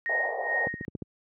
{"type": "tone with tremolo", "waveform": "sine", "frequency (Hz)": 1864.7, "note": "A#6", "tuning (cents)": 0, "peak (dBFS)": -24, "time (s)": [0.06, 0.85], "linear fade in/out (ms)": 0, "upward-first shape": "sine", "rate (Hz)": 2.4, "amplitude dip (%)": 85}
{"type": "band-pass noise", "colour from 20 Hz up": "pink", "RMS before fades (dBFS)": -33, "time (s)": [0.09, 0.68], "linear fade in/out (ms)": 5, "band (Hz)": [480, 830], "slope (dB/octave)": 48}
{"type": "click train", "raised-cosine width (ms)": 3, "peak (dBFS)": -21, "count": 6, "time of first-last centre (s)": [0.67, 1.022], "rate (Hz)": 14.2}
{"effects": ["high-pass 100 Hz 12 dB/octave"]}